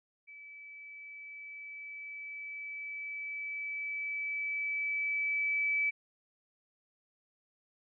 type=tone with level ramp; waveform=sine; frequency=2302 Hz; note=D7; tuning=35 cents flat; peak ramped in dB=-48 to -27 dBFS; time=0.27-5.91 s; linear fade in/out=20 ms; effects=none